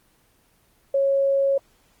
sine tone, 550 Hz, C#5, 14 cents flat, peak -17 dBFS, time 0.94-1.58 s, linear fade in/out 5 ms, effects pink hiss -61 dBFS RMS until 2 s + Opus 24 kbps

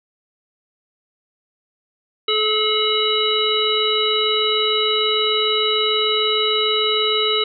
harmonic tone with a mistuned harmonic, 430.6 Hz, A4, 37 cents flat, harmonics 1 / 3 / 5 / 7 / 9, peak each -21 / -24 / -27 / -21 / -21 dBFS, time 2.28-7.44 s, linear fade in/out 5 ms, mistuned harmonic 7, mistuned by -38 cents, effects none

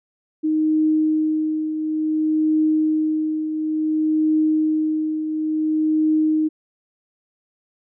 sine tone with tremolo, 311.1 Hz, D#4, in tune, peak -14 dBFS, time 0.43-6.49 s, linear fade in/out 20 ms, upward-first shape triangle, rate 0.57 Hz, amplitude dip 60%, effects none

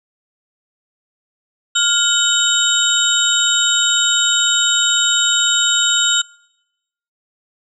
sine tone cluster, 1412 / 3014 / 3750 / 7370 Hz, F6 / F#7 / A#7 / A#8, +19 / +31 / +10 / -21 cents, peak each -18 dBFS, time 1.75-6.22 s, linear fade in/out 10 ms, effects noise-tail reverb RT60 0.9 s tail -25 dB re dry

